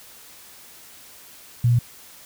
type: tone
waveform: sine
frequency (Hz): 120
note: B2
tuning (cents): -49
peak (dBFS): -14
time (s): 1.64-1.79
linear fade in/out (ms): 5
effects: white hiss -46 dBFS RMS until 2.25 s